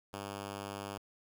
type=tone; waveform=5% pulse; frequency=100 Hz; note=G2; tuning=35 cents sharp; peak=-29 dBFS; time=0.13-0.98 s; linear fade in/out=5 ms; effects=10-bit